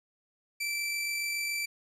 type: tone with amplitude modulation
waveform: sawtooth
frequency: 2333 Hz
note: D7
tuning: 12 cents flat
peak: -26 dBFS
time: 0.6-1.66 s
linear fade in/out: 10 ms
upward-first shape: sine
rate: 47.1 Hz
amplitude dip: 25%
effects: resampled to 32000 Hz + 11-bit